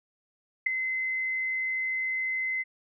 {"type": "tone with ADSR envelope", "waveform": "sine", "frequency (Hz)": 2053, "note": "C7", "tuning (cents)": -33, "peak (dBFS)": -17, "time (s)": [0.66, 2.64], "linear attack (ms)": 9, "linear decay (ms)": 3, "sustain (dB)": -10, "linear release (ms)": 29, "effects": []}